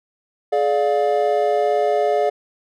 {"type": "chord", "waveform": "triangle", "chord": "D diminished", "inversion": "second", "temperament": "just", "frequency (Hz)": [422.9, 587.3, 704.8], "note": ["Ab4", "D5", "F5"], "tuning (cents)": [31, 0, 16], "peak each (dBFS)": -18, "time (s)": [0.52, 2.3], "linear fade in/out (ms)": 10, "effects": []}